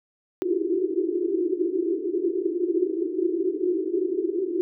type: band-pass noise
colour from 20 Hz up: pink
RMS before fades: -25 dBFS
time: 0.42-4.61 s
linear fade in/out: 0 ms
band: 330 to 390 Hz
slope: 96 dB/octave
effects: none

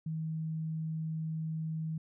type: tone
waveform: sine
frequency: 159.2 Hz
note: D#3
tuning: 40 cents sharp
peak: -33 dBFS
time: 0.06-1.98 s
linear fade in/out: 5 ms
effects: none

